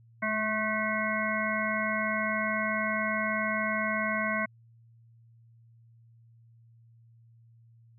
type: harmonic tone with a mistuned harmonic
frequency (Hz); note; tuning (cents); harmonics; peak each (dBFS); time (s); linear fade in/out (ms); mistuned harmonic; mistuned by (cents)
216.8; A3; -25; 1 / 3 / 5 / 7 / 9 / 10; -34 / -34 / -34 / -34 / -34 / -34; 0.22-4.46; 10; 1; -24
effects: added 115 Hz sine -55 dBFS peak until 7.98 s